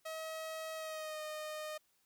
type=tone with pitch glide; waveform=sawtooth; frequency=638 to 614.8 Hz; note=D#5 to D#5; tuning=+43 to -21 cents; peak=-37 dBFS; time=0.05-1.78 s; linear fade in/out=10 ms; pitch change=-64 cents; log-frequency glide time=0.75-1.22 s; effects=white hiss -75 dBFS RMS until 2.05 s